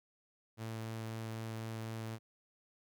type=tone; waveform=sawtooth; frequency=112 Hz; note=A2; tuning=31 cents sharp; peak=-36 dBFS; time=0.57-2.19 s; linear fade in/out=50 ms; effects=none